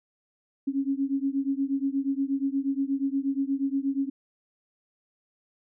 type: beating tone pair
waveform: sine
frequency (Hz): 270.7 / 279.1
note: C#4 / C#4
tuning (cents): -41 / +12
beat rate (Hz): 8.4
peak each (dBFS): -27 / -28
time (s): 0.67-4.1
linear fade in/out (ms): 10
effects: none